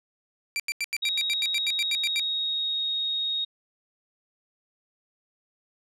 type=tone bursts; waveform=sawtooth; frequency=2349 Hz; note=D7; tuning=in tune; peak=-22 dBFS; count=14; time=0.56-2.196 s; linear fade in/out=0 ms; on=37 ms; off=86 ms
type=tone with pitch glide; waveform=sine; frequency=3781 to 3744 Hz; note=A#7 to A#7; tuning=+24 to +7 cents; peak=-25 dBFS; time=1.02-3.45 s; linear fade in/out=10 ms; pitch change=-17 cents; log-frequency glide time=1.63-2.86 s
effects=low-pass 11000 Hz 12 dB/octave